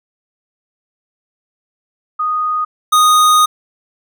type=tone pair in turn; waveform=sine / square; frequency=1240 / 1240 Hz; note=D#6 / D#6; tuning=-6 / -6 cents; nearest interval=unison; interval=0 cents; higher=neither; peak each=-14 / -8 dBFS; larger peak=second; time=2.19-2.65 / 2.92-3.46 s; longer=second; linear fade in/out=10 ms; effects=none